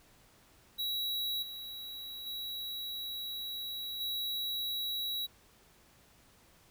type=tone with level steps; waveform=square; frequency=3883 Hz; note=B7; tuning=30 cents flat; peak=-33 / -42 / -38 / -34 dBFS; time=0.78-5.27 s; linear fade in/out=20 ms; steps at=1.42 / 2.26 / 4 s; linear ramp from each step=10 ms; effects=pink hiss -63 dBFS RMS until 6.7 s